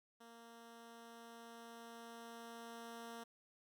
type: tone with level ramp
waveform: 10% pulse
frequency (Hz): 231.7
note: A#3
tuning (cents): -10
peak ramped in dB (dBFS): -49 to -40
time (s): 0.2-3.24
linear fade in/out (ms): 10
effects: none